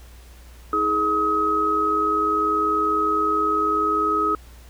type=tone cluster; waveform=sine; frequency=319.4 / 420 / 1270 Hz; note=D#4 / G#4 / D#6; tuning=+45 / +19 / +35 cents; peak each=-27 / -26 / -19 dBFS; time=0.73-4.35 s; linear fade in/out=2 ms; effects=added 60 Hz sine -42 dBFS peak until 4.69 s + pink hiss -51 dBFS RMS until 4.69 s